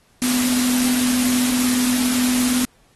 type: tone in noise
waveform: sine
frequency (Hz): 249.6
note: B3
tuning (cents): +19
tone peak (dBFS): -18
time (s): 0.22-2.65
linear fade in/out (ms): 0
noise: white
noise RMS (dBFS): -23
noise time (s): 0.22-2.65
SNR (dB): +2
effects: pink hiss -58 dBFS RMS until 2.95 s + AAC 32 kbps